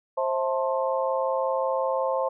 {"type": "harmonic tone with a mistuned harmonic", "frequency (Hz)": 176.5, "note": "F3", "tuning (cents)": 19, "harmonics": [3, 4, 5, 6], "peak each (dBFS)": [-25, -31, -30, -31], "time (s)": [0.17, 2.29], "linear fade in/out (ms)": 10, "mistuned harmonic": 4, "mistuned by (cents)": -130, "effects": []}